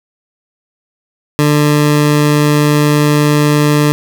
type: tone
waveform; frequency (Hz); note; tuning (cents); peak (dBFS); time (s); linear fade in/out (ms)
20% pulse; 148.3; D3; +17; -3; 1.39-3.92; 0
effects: none